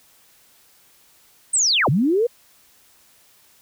sine linear two-way sweep, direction down then up, 8660 to 116.8 to 496.4 Hz, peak -15 dBFS, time 1.53-2.27 s, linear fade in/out 10 ms, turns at 1.89 s, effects white hiss -55 dBFS RMS until 3.61 s

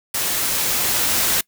white noise with level ramp, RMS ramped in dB -22 to -18 dBFS, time 0.14-1.41 s, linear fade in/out 5 ms, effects noise-tail reverb RT60 0.1 s tail -24 dB re dry

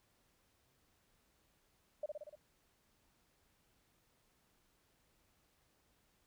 sine tone with echo, 600 Hz, D5, 37 cents sharp, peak -36 dBFS, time 2.03-2.06 s, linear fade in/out 5 ms, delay 59 ms, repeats 5, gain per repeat -3 dB, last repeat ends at 2.355 s, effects pink hiss -75 dBFS RMS until 6.26 s

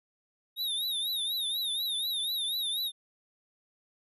square tone with vibrato, 3729 Hz, A#7, in tune, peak -30 dBFS, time 0.56-2.92 s, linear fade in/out 50 ms, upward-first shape triangle, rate 4.1 Hz, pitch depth 130 cents each way, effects resampled to 32000 Hz

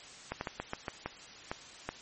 clicks, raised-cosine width 0.5 ms, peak -19 dBFS, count 9, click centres 0.32 / 0.411 / 0.472 / 0.6 / 0.734 / 0.882 / 1.06 / 1.515 / 1.89 s, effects white hiss -50 dBFS RMS until 2.01 s + MP3 32 kbps

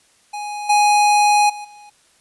square tone with level steps, 830.6 Hz, G#5, in tune, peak -26 / -12 / -30 / -41 dBFS, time 0.33-1.9 s, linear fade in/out 10 ms, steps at 0.69 / 1.49 / 1.64 s, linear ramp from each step 10 ms, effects white hiss -56 dBFS RMS until 2.2 s + resampled to 24000 Hz

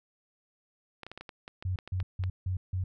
clicks, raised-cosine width 0.3 ms, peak -26 dBFS, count 12, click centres 1.033 / 1.066 / 1.116 / 1.176 / 1.21 / 1.292 / 1.479 / 1.625 / 1.788 / 1.876 / 2.002 / 2.238 s
sine tone bursts, 92.5 Hz, F#2, in tune, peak -28 dBFS, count 5, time 1.65-2.84 s, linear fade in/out 5 ms, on 110 ms, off 160 ms
effects none

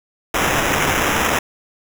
white noise with sample-and-hold, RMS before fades -18 dBFS, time 0.34-1.39 s, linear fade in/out 5 ms, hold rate 4410 Hz, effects none

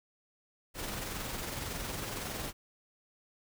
pink noise with amplitude modulation, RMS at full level -37 dBFS, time 0.74-2.53 s, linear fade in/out 50 ms, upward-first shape sine, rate 21.8 Hz, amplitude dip 35%, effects none

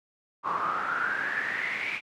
brown noise with band-pass filter sweep, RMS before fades -30 dBFS, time 0.43-2.01 s, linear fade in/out 50 ms, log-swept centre 1100 to 2400 Hz, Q 9.6, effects high-pass 150 Hz 12 dB/octave

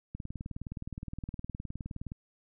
click train, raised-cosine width 5 ms, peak -26 dBFS, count 39, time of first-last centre 0.15-2.119 s, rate 19.3 Hz, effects none

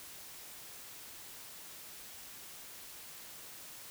silence, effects white hiss -50 dBFS RMS until 3.9 s

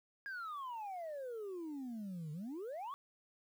sine exponential two-way sweep, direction down then up, 1651 to 146.83 to 1167 Hz, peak -39 dBFS, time 0.26-2.94 s, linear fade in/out 0 ms, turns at 2.32 s, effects tanh soft clip ceiling -40 dBFS + 11-bit

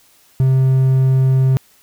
triangle tone, 131.8 Hz, C3, 13 cents sharp, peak -8 dBFS, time 0.4-1.57 s, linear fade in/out 0 ms, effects white hiss -52 dBFS RMS until 1.82 s

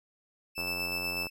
30% pulse tone with tremolo, 2637 Hz, E7, in tune, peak -28 dBFS, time 0.55-1.3 s, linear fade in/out 50 ms, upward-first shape square, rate 8.1 Hz, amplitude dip 25%
click train, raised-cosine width 1 ms, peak -26 dBFS, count 62, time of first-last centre 0.58-1.268 s, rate 88.6 Hz
effects none

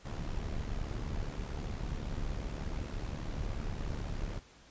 brown noise with amplitude modulation, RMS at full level -34 dBFS, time 0.04-4.4 s, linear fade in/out 20 ms, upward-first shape sine, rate 72.5 Hz, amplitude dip 65%, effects pink hiss -59 dBFS RMS until 4.7 s + resampled to 16000 Hz

